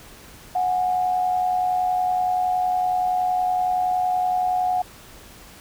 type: tone pair together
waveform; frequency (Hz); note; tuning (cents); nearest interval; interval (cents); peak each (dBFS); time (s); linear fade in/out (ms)
sine; 732 / 822.7; F#5 / G#5; -19 / -17; major second; 202; -19 / -30; 0.55-4.82; 5
effects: pink hiss -45 dBFS RMS until 5.6 s